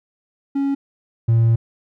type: tone pair in turn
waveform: triangle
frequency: 277.2 / 114.74 Hz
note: C#4 / A#2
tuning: 0 / -27 cents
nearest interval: octave + minor third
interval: 1527 cents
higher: first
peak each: -15 / -9 dBFS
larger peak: second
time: 0.55-0.75 / 1.28-1.56 s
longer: second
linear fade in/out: 10 ms
effects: tanh soft clip ceiling -6 dBFS